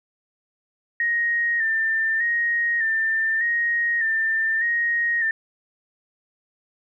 sine tone with vibrato, 1832 Hz, A#6, 31 cents flat, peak -19 dBFS, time 1-5.31 s, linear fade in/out 2 ms, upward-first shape square, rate 0.83 Hz, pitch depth 40 cents each way, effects none

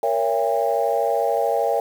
sine chord, A# diminished seventh, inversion none, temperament just, 466.2 / 559.4 / 671.3 / 805.5 Hz, A#4 / C#5 / E5 / G5, 0 / +16 / +31 / +47 cents, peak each -23 dBFS, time 0.03-1.8 s, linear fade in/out 2 ms, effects tanh soft clip ceiling -8 dBFS + 7-bit

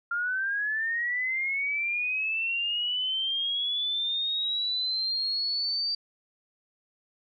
sine linear sweep, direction up, 1388 to 4658 Hz, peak -26 dBFS, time 0.11-5.95 s, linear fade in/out 5 ms, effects none

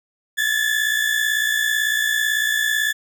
35% pulse tone pair together, 1702 / 1760 Hz, G#6 / A6, +42 / 0 cents, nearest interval minor second, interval 58 cents, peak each -19 dBFS, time 0.37-2.93 s, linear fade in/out 20 ms, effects none

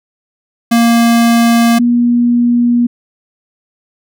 square / sine tone pair in turn, 233.1 / 239.9 Hz, A#3 / A#3, 0 / +50 cents, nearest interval unison, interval 50 cents, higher second, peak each -7 dBFS, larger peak neither, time 0.71-1.79 / 1.79-2.87 s, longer neither, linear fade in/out 10 ms, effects none

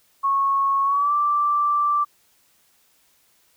sine tone with pitch glide, 1100 to 1172.2 Hz, C#6 to D6, -14 to -4 cents, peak -17 dBFS, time 0.23-2.05 s, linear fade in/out 20 ms, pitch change +110 cents, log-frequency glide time 0.84-1.13 s, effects white hiss -61 dBFS RMS until 3.56 s

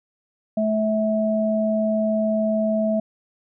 sine tone pair together, 216.9 / 650 Hz, A3 / E5, -25 / -24 cents, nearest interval octave + perfect fifth, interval 1901 cents, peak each -21 / -21 dBFS, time 0.57-3 s, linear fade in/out 5 ms, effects none

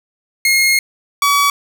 sawtooth tone pair in turn, 2149 / 1138.4 Hz, C7 / C#6, +46 / +46 cents, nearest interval major seventh, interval 1100 cents, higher first, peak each -7 dBFS, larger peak neither, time 0.45-0.79 / 1.22-1.5 s, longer first, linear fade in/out 2 ms, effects none

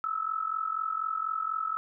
sine tone with amplitude modulation, 1302 Hz, E6, 22 cents flat, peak -25 dBFS, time 0.04-1.77 s, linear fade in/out 0 ms, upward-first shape sine, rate 44.1 Hz, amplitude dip 80%, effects none

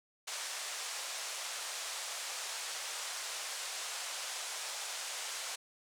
white band-pass noise, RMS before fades -41 dBFS, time 0.27-5.56 s, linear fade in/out 10 ms, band 540 to 8600 Hz, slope 24 dB/octave, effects none

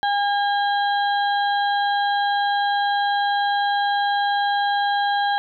harmonic tone with a mistuned harmonic, 811 Hz, G#5, 41 cents flat, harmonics 1 / 2 / 4 / 5, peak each -19 / -25 / -31 / -33 dBFS, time 0.03-5.38 s, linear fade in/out 0 ms, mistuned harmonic 5, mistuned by -34 cents, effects none

